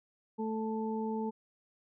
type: harmonic tone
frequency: 220 Hz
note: A3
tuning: in tune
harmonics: 1 / 2 / 4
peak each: -34 / -37 / -40 dBFS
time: 0.38-1.31 s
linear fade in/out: 20 ms
effects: none

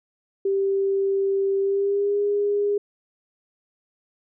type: tone with pitch glide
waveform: sine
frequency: 391.7 to 408.6 Hz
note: G4 to G#4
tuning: -1 to -28 cents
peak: -19 dBFS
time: 0.45-2.78 s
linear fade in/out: 5 ms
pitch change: +73 cents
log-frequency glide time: 1.6-2.2 s
effects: none

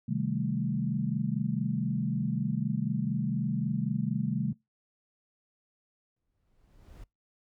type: chord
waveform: sine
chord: A half-diminished seventh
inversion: first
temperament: equal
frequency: 130.81 / 155.56 / 196 / 220 Hz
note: C3 / Eb3 / G3 / A3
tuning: 0 / 0 / 0 / 0 cents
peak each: -33 dBFS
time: 0.08-4.53 s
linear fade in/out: 10 ms
type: noise with exponential growth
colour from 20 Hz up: brown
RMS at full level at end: -45 dBFS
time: 6.16-7.04 s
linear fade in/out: 5 ms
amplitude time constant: 190 ms
effects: noise-tail reverb RT60 0.2 s tail -23 dB re dry

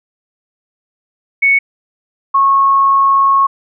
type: tone pair in turn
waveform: sine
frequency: 2217 / 1095.8 Hz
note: C#7 / C#6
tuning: 0 / -20 cents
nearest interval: octave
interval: 1220 cents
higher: first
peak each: -7 dBFS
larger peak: neither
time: 1.42-1.59 / 2.34-3.47 s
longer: second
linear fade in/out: 10 ms
effects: none

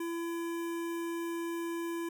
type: tone with notch filter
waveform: square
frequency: 337.1 Hz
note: E4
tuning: 39 cents sharp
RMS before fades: -36 dBFS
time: 0-2.09 s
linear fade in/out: 5 ms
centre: 4400 Hz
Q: 1.3
effects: none

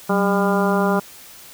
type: harmonic tone with a mistuned harmonic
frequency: 200.8 Hz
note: G3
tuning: 42 cents sharp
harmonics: 1 / 2 / 3 / 4 / 5 / 6 / 7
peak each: -19 / -22 / -24 / -25 / -26 / -27 / -27 dBFS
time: 0.09-1 s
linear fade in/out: 10 ms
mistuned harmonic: 1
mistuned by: -100 cents
effects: white hiss -42 dBFS RMS until 1.53 s

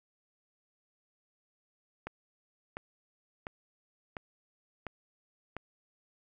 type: click train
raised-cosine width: 0.5 ms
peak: -23 dBFS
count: 6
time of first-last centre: 2.07-5.567 s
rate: 1.43 Hz
effects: none

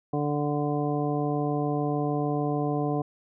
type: harmonic tone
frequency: 146.83 Hz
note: D3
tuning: in tune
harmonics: 1 / 2 / 3 / 4 / 5 / 7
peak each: -29 / -29 / -31 / -36 / -32 / -39 dBFS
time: 0.13-3.02 s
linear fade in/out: 5 ms
effects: none

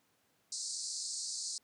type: band-pass noise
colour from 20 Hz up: pink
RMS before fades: -40 dBFS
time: 0.52-1.58 s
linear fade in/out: 2 ms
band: 4200 to 9000 Hz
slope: 96 dB/octave
effects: pink hiss -73 dBFS RMS until 1.63 s + high-pass 150 Hz 12 dB/octave

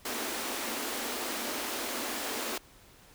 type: high-pass noise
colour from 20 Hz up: pink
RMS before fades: -35 dBFS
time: 0.05-2.58 s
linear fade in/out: 5 ms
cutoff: 220 Hz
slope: 96 dB/octave
effects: pink hiss -57 dBFS RMS until 3.14 s

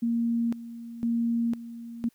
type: tone with tremolo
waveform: sine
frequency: 233.1 Hz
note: A#3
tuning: in tune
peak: -23 dBFS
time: 0.02-2.09 s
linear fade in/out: 10 ms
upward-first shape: square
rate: 0.99 Hz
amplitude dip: 80%
effects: white hiss -67 dBFS RMS until 2.14 s

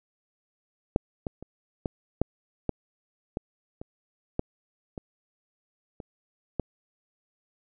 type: clicks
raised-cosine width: 2 ms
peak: -7 / -17 / -27 / -15 / -9 / -12 / -16 / -24 / -12 / -22 / -25 / -13 dBFS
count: 12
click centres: 0.961 / 1.268 / 1.426 / 1.858 / 2.216 / 2.693 / 3.371 / 3.815 / 4.394 / 4.978 / 6.002 / 6.597 s
effects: none

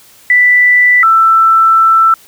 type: tone pair in turn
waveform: sine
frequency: 1978 / 1329.9 Hz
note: B6 / E6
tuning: +2 / +15 cents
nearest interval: perfect fifth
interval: 687 cents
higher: first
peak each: -4 dBFS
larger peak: neither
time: 0.3-1.03 / 1.03-2.14 s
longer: second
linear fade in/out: 2 ms
effects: white hiss -42 dBFS RMS until 2.27 s

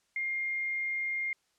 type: tone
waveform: sine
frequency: 2120 Hz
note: C7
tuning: 22 cents sharp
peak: -30 dBFS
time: 0.16-1.33 s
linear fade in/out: 2 ms
effects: white hiss -73 dBFS RMS until 1.58 s + low-pass 8000 Hz 12 dB/octave

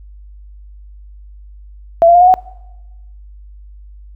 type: tone with pitch steps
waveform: sine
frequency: 671 / 688.3 / 706 / 724.2 / 742.8 Hz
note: E5 / F5 / F5 / F#5 / F#5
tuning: +31 / -25 / +19 / -37 / +7 cents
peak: -4 dBFS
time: 2.02-2.34 s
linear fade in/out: 0 ms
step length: 64 ms
effects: noise-tail reverb RT60 1.0 s tail -22 dB re dry + added 50 Hz sine -34 dBFS peak until 4.15 s

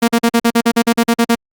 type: tone bursts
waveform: sawtooth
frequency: 233.1 Hz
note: A#3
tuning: in tune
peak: -5 dBFS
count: 13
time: 0.02-1.353 s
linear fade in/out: 10 ms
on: 61 ms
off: 45 ms
effects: Opus 48 kbps

